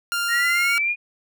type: tone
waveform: sawtooth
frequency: 1397 Hz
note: F6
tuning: in tune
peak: -18 dBFS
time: 0.12-0.78 s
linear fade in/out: 0 ms
type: linear sweep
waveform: sine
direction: up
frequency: 1837 to 2460 Hz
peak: -19 dBFS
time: 0.28-0.96 s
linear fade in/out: 50 ms
effects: none